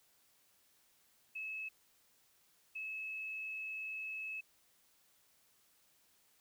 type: tone bursts at uneven times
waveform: sine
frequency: 2591 Hz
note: E7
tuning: 30 cents flat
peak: -40 dBFS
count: 2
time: 1.35-1.69 / 2.75-4.41 s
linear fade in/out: 10 ms
effects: white hiss -71 dBFS RMS until 6.4 s